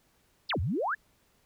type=exponential two-way sweep; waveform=sine; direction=down then up; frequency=5470 to 73.42 to 1847 Hz; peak=-27 dBFS; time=0.49-0.95 s; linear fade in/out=10 ms; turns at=0.6 s; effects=pink hiss -68 dBFS RMS until 1.45 s